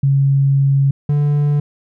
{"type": "tone pair in turn", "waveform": ["sine", "triangle"], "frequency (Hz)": [137.9, 146.1], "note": ["C#3", "D3"], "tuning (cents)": [-9, -9], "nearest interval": "minor second", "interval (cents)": 100, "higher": "second", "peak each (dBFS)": -10, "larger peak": "neither", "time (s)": [[0.03, 0.91], [1.09, 1.6]], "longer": "first", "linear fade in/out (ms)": 5, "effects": []}